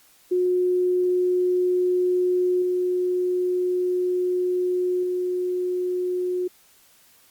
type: tone with level steps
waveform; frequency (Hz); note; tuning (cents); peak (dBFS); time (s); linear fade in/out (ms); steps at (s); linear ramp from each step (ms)
sine; 362; F#4; -38; -18 / -20 / -22; 0.31-6.48; 10; 2.62 / 5.03; 2
effects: white hiss -56 dBFS RMS until 7.3 s + Opus 48 kbps